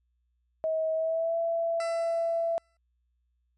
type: tone with pitch glide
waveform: sine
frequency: 638 to 668.2 Hz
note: D#5 to E5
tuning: +43 to +23 cents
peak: -25 dBFS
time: 0.64-2.58 s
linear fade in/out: 0 ms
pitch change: +80 cents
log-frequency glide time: 0.93-1.37 s
type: tone with exponential decay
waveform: 20% pulse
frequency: 669 Hz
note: E5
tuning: 25 cents sharp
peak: -27 dBFS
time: 1.8-2.77 s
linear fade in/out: 2 ms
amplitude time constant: 210 ms
effects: added 60 Hz sine -70 dBFS peak until 3.57 s + MP3 48 kbps